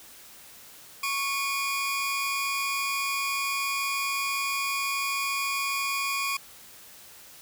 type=tone pair together; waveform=sawtooth; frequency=1108.7 / 2438 Hz; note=C#6 / D#7; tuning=0 / -36 cents; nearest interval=octave + major second; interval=1364 cents; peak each=-26 dBFS; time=1.03-6.37 s; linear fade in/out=5 ms; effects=white hiss -49 dBFS RMS until 7.41 s